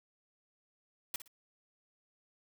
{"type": "noise with echo", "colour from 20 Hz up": "white", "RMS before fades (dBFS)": -37, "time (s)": [1.14, 1.16], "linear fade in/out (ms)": 2, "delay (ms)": 59, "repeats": 2, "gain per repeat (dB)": -12, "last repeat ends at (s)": 1.278, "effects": []}